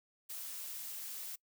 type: noise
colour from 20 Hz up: blue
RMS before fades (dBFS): -44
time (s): 0.29-1.36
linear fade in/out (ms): 10
effects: noise-tail reverb RT60 0.1 s tail -24 dB re dry